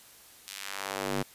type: tone with high-pass filter sweep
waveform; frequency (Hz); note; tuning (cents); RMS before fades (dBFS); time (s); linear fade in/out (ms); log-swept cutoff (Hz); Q
square; 49; G1; 0; -35; 0.47-1.23; 10; 4000 to 180; 0.82
effects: white hiss -54 dBFS RMS until 1.34 s + resampled to 32000 Hz